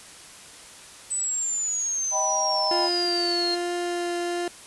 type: exponential sweep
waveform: sine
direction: down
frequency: 8060 to 4186 Hz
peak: -24 dBFS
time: 1.1-3.56 s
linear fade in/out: 20 ms
type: chord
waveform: sine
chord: Eb augmented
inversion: none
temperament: equal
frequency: 622.3 / 784 / 987.8 Hz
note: Eb5 / G5 / B5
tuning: 0 / 0 / 0 cents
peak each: -28 dBFS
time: 2.11-2.9 s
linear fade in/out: 50 ms
type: tone with vibrato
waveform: 30% pulse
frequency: 349.2 Hz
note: F4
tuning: in tune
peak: -23 dBFS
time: 2.71-4.48 s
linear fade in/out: 2 ms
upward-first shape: triangle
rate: 1.2 Hz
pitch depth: 8 cents each way
effects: white hiss -45 dBFS RMS until 4.66 s + resampled to 24000 Hz